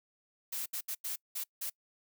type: noise bursts at uneven times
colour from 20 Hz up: blue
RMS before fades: -37 dBFS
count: 6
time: 0.52-0.66 / 0.73-0.81 / 0.88-0.95 / 1.04-1.16 / 1.35-1.44 / 1.61-1.7 s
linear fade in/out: 10 ms
effects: noise-tail reverb RT60 0.1 s tail -25 dB re dry